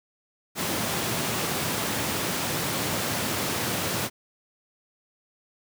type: high-pass noise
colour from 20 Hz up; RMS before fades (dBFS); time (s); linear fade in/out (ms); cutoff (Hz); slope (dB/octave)
pink; -28; 0.55-4.1; 50; 100; 24
effects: none